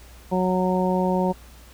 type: harmonic tone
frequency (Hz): 184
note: F#3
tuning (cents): -9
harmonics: 1 / 2 / 3 / 4 / 5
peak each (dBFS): -22 / -26 / -26 / -30 / -27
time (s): 0.31-1.33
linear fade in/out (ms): 20
effects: added 60 Hz sine -45 dBFS peak until 1.73 s + pink hiss -50 dBFS RMS until 1.73 s